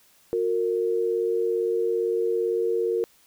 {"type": "tone pair together", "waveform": "sine", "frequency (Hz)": [361.6, 459.3], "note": ["F#4", "A#4"], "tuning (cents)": [-40, -26], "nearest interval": "major third", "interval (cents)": 414, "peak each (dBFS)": [-26, -23], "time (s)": [0.33, 3.04], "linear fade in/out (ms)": 0, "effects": ["white hiss -59 dBFS RMS until 3.26 s"]}